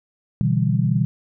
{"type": "chord", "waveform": "sine", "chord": "E minor seventh", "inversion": "second", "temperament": "equal", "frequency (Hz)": [123.47, 146.83, 164.81, 196], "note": ["B2", "D3", "E3", "G3"], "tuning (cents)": [0, 0, 0, 0], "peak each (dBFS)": [-20, -23, -22, -23], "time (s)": [0.41, 1.05], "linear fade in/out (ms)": 0, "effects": []}